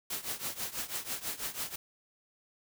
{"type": "noise with tremolo", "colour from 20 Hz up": "white", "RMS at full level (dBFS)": -34, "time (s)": [0.1, 1.76], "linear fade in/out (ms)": 5, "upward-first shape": "triangle", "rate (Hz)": 6.1, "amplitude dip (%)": 90, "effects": []}